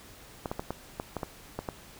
clicks, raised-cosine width 1 ms, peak -18 dBFS, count 9, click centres 0.458 / 0.515 / 0.595 / 0.706 / 0.999 / 1.167 / 1.232 / 1.59 / 1.688 s, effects pink hiss -51 dBFS RMS until 1.99 s

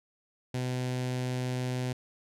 sawtooth tone with notch filter, 126.4 Hz, B2, 41 cents sharp, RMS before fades -32 dBFS, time 0.54-1.93 s, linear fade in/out 5 ms, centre 1200 Hz, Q 1.9, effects low-pass 10000 Hz 12 dB/octave

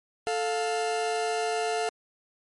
40% pulse tone pair together, 440 / 704.1 Hz, A4 / F5, 0 / +14 cents, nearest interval minor sixth, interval 814 cents, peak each -28 dBFS, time 0.27-1.89 s, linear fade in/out 0 ms, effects MP3 48 kbps

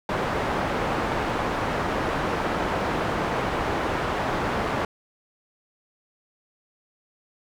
white low-pass noise, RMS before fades -26 dBFS, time 0.09-4.85 s, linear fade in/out 2 ms, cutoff 1100 Hz, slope 12 dB/octave, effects none

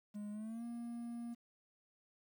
triangle tone with pitch glide, 207.7 to 235.8 Hz, G#3 to A#3, 0 to +20 cents, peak -40 dBFS, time 0.14-1.35 s, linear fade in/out 20 ms, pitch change +220 cents, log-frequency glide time 0.31-0.64 s, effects 11-bit

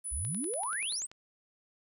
sine tone, 9956 Hz, D#9, in tune, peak -35 dBFS, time 0.04-1 s, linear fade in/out 20 ms
sine exponential sweep, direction up, 51.91 to 9020 Hz, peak -34 dBFS, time 0.11-1.07 s, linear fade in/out 20 ms
click train, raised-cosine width 0.2 ms, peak -32 dBFS, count 10, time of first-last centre 0.25-1.115 s, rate 10.4 Hz
effects 11-bit

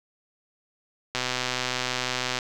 click train, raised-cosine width 0.2 ms, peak -9 dBFS, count 157, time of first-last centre 1.15-2.388 s, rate 126 Hz, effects none

